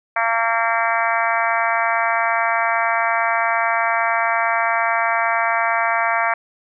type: harmonic tone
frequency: 228.8 Hz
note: A#3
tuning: 32 cents flat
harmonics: 3 / 4 / 5 / 6 / 7 / 8 / 9 / 10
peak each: -22 / -23 / -24 / -25 / -25 / -26 / -27 / -27 dBFS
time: 0.16-6.34 s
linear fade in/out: 5 ms
effects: none